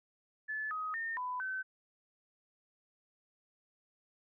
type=tone with pitch steps; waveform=sine; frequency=1732 / 1259 / 1822 / 999 / 1530 Hz; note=A6 / D#6 / A#6 / B5 / G6; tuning=-28 / +20 / -40 / +20 / -42 cents; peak=-35 dBFS; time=0.48-1.63 s; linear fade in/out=20 ms; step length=230 ms; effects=none